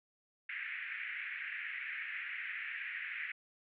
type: band-pass noise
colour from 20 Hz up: pink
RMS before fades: -42 dBFS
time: 0.49-3.32 s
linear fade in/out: 5 ms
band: 1700 to 2400 Hz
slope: 48 dB/octave
effects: none